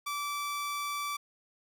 sawtooth tone, 1160 Hz, D6, 22 cents flat, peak -29 dBFS, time 0.06-1.17 s, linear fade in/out 10 ms, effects none

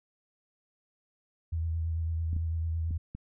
sine tone with vibrato, 81.8 Hz, E2, 13 cents flat, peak -28 dBFS, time 1.52-2.98 s, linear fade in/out 10 ms, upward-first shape triangle, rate 9 Hz, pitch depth 35 cents each way
clicks, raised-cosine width 5 ms, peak -27 dBFS, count 4, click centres 2.331 / 2.365 / 2.909 / 3.15 s
effects none

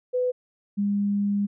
sine tone pair in turn, 500 / 202.6 Hz, B4 / G#3, +21 / -43 cents, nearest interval octave + major third, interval 1564 cents, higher first, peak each -21 dBFS, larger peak neither, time 0.13-0.32 / 0.77-1.47 s, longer second, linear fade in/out 20 ms, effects none

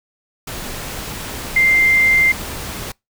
sine tone in noise, 2093 Hz, C7, in tune, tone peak -10 dBFS, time 1.56-2.32 s, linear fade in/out 5 ms, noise pink, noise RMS -28 dBFS, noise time 0.47-2.92 s, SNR +15 dB, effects noise-tail reverb RT60 0.2 s tail -26 dB re dry

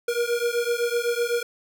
square beating tone pair, 471.6 / 479.5 Hz, A#4 / A#4, +20 / +49 cents, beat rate 7.9 Hz, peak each -26 dBFS, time 0.08-1.43 s, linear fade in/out 5 ms, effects none

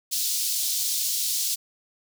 pink high-pass noise, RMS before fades -26 dBFS, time 0.11-1.56 s, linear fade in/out 20 ms, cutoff 4100 Hz, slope 24 dB/octave, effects none

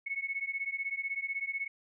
sine beating tone pair, 2194 / 2210 Hz, C#7 / C#7, -18 / -6 cents, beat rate 16 Hz, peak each -36 / -36 dBFS, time 0.06-1.68 s, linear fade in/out 10 ms, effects none

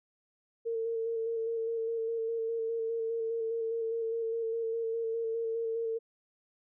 sine tone with vibrato, 455 Hz, A#4, 42 cents flat, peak -30 dBFS, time 0.65-5.99 s, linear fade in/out 20 ms, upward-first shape square, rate 4.9 Hz, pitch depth 19 cents each way, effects none

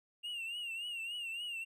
triangle tone with vibrato, 2794 Hz, F7, in tune, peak -37 dBFS, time 0.23-1.65 s, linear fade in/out 20 ms, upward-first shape triangle, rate 3.5 Hz, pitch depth 99 cents each way, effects none

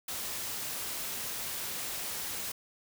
white noise, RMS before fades -37 dBFS, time 0.08-2.52 s, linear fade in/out 5 ms, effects none

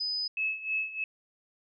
sine tone, 5000 Hz, D#8, 8 cents sharp, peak -29 dBFS, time 0-0.28 s, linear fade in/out 10 ms
sine tone with tremolo, 2592 Hz, E7, 30 cents flat, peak -26 dBFS, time 0.37-1.04 s, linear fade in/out 2 ms, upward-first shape sine, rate 3.2 Hz, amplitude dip 80%
effects none

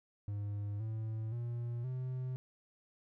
triangle tone with pitch steps, 102.4 / 110.39 / 118.99 / 128.27 Hz, G#2 / A2 / A#2 / C3, -24 / +6 / +36 / -34 cents, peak -34 dBFS, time 0.28-2.36 s, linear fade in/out 0 ms, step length 520 ms, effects none

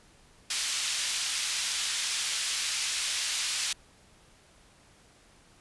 pink band-pass noise, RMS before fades -31 dBFS, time 0.5-3.73 s, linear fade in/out 5 ms, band 2900 to 8800 Hz, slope 12 dB/octave, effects pink hiss -59 dBFS RMS until 5.6 s + resampled to 24000 Hz

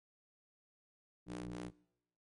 sawtooth ring-modulated tone, 60.3 Hz, B1, 41 cents flat, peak -35 dBFS, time 1.26-1.72 s, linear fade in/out 50 ms, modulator 239 Hz, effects noise-tail reverb RT60 0.8 s tail -23 dB re dry + MP3 48 kbps

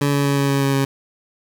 20% pulse tone with pitch steps, 142.6 / 141.61 / 140.64 / 139.67 / 138.7 / 137.74 / 136.79 Hz, C#3 / C#3 / C#3 / C#3 / C#3 / C#3 / C#3, +49 / +37 / +25 / +13 / +1 / -11 / -23 cents, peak -11 dBFS, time 0.01-0.85 s, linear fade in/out 5 ms, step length 120 ms, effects 8-bit

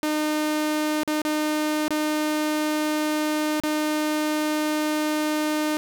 sawtooth tone with dropouts, 304.9 Hz, D#4, 35 cents flat, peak -18 dBFS, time 0.03-5.77 s, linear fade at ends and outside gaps 0 ms, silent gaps 1.034-1.076 / 1.218-1.25 / 1.881-1.906 / 3.6-3.636 s, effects none

